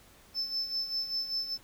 triangle tone with tremolo, 5274 Hz, E8, in tune, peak -26 dBFS, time 0.34-1.58 s, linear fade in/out 50 ms, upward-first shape sine, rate 5.1 Hz, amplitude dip 70%, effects tanh soft clip ceiling -25 dBFS + pink hiss -58 dBFS RMS until 1.63 s

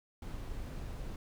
brown noise, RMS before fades -41 dBFS, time 0.22-1.16 s, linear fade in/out 2 ms, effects none

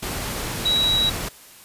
sine tone in noise, 3874 Hz, B7, 34 cents flat, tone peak -17 dBFS, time 0.65-1.1 s, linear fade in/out 10 ms, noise pink, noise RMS -28 dBFS, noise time 0.02-1.29 s, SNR +8 dB, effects white hiss -46 dBFS RMS until 1.64 s + resampled to 32000 Hz

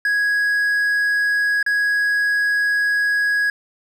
triangle tone with dropouts, 1661.2 Hz, G#6, in tune, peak -14 dBFS, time 0.05-3.5 s, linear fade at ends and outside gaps 2 ms, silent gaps 1.628-1.663 s, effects none

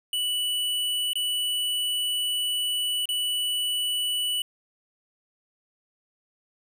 square tone with dropouts, 2960 Hz, F#7, in tune, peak -25 dBFS, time 0.13-4.42 s, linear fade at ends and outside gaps 2 ms, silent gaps 1.133-1.155 / 3.056-3.089 s, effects none

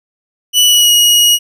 sawtooth tone with pitch glide, 2960 to 2896 Hz, F#7 to F#7, 0 to -38 cents, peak -3 dBFS, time 0.53-1.39 s, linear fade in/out 50 ms, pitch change -38 cents, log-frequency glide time 0.65-0.91 s, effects none

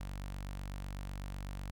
sawtooth tone with notch filter, 48 Hz, G1, 36 cents flat, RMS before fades -42 dBFS, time 0-1.71 s, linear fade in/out 10 ms, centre 390 Hz, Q 1.1, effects none

